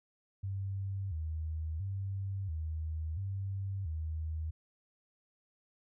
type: tone with vibrato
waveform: sine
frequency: 87.8 Hz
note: F2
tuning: 10 cents sharp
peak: -34 dBFS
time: 0.43-4.51 s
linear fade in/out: 10 ms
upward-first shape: square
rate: 0.73 Hz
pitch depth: 180 cents each way
effects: none